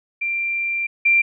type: tone pair in turn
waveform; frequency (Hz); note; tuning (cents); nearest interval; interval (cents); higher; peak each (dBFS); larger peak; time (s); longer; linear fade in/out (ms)
sine; 2368 / 2368; D7 / D7; +14 / +14; unison; 0; neither; -20 / -12; second; 0.21-0.87 / 1.05-1.22; first; 10
effects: none